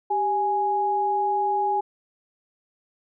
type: tone pair together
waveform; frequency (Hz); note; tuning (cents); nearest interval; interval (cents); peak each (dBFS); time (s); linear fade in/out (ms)
sine; 392 / 830.6; G4 / G#5; 0 / 0; octave + minor second; 1300; -28 / -21; 0.1-1.81; 10
effects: none